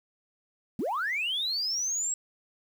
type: linear sweep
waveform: sine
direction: up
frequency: 171.4 to 7720 Hz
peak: -26 dBFS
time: 0.79-2.14 s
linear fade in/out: 2 ms
effects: tanh soft clip ceiling -24 dBFS + 9-bit